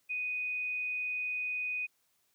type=tone; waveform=sine; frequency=2489 Hz; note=D#7; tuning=in tune; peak=-32 dBFS; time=0.09-1.87 s; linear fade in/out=20 ms; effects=white hiss -74 dBFS RMS until 2.34 s + high-pass 60 Hz 12 dB/octave